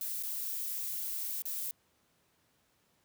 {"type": "noise with dropouts", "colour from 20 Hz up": "violet", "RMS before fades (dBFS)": -37, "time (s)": [0.01, 1.71], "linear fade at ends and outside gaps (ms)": 1, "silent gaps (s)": [[0.227, 0.234], [1.421, 1.454]], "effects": ["pink hiss -72 dBFS RMS until 3.04 s", "high-pass 80 Hz 12 dB/octave"]}